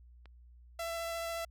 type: click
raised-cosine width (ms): 0.3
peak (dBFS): -39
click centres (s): 0.257
type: tone with vibrato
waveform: sawtooth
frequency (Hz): 669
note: E5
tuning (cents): +25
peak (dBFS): -32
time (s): 0.79-1.45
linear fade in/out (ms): 5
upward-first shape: sine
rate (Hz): 14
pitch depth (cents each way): 9
effects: added 60 Hz sine -54 dBFS peak until 1.5 s